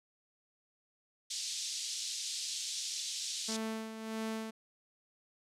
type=band-pass noise; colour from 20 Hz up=pink; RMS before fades=-39 dBFS; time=1.3-3.57 s; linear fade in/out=10 ms; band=3700 to 7900 Hz; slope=24 dB/octave
type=tone with tremolo; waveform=sawtooth; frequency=221.4 Hz; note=A3; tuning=11 cents sharp; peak=-31 dBFS; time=3.48-4.51 s; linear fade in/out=10 ms; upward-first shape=sine; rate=1.6 Hz; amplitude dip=60%
effects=low-pass 12000 Hz 12 dB/octave